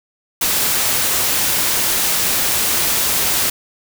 white noise, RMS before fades -17 dBFS, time 0.41-3.5 s, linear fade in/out 5 ms, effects none

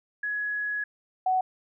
sine tone pair in turn, 1680 / 746 Hz, G#6 / F#5, +19 / +14 cents, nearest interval octave + major second, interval 1405 cents, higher first, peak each -27 / -21 dBFS, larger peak second, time 0.23-0.84 / 1.26-1.41 s, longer first, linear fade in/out 5 ms, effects none

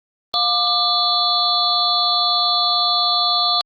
sine tone cluster, 710 / 1188 / 3475 / 3989 / 4322 Hz, F5 / D6 / A7 / B7 / C#8, +28 / +20 / -22 / +17 / -45 cents, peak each -23 / -22 / -22 / -21 / -20 dBFS, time 0.34-3.61 s, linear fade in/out 0 ms, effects Opus 24 kbps

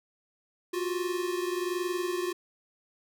square tone pair together, 352.8 / 374 Hz, F4 / F#4, +18 / +19 cents, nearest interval minor second, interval 101 cents, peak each -31 / -35 dBFS, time 0.73-2.33 s, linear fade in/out 10 ms, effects none

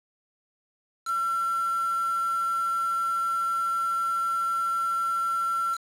sine tone with quantisation, 1354 Hz, E6, 46 cents sharp, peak -24 dBFS, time 1.05-5.78 s, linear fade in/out 50 ms, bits 6, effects low-pass 10000 Hz 12 dB/octave

